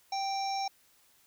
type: harmonic tone with a mistuned harmonic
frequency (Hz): 784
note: G5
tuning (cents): 0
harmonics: 1 / 3 / 5 / 7 / 8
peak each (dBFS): -31 / -44 / -46 / -39 / -48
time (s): 0.12-0.68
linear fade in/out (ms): 5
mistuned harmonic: 8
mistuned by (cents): +37
effects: white hiss -65 dBFS RMS until 1.26 s